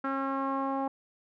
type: tone with low-pass filter sweep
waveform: sawtooth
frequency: 271.1 Hz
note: C#4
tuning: 38 cents flat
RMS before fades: -31 dBFS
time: 0.04-0.88 s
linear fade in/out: 5 ms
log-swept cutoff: 1400 to 910 Hz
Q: 4.5
effects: none